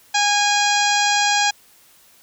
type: harmonic tone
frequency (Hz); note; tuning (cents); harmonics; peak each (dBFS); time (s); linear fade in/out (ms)
821; G#5; -20; 1 / 2 / 3 / 4 / 5 / 6 / 7 / 8 / 9; -19 / -22 / -24 / -25 / -26 / -27 / -27 / -28 / -29; 0.14-1.51; 10
effects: white hiss -52 dBFS RMS until 2.22 s